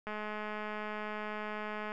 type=click train; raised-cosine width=0.5 ms; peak=-25 dBFS; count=393; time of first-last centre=0.07-1.919 s; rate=212 Hz; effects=none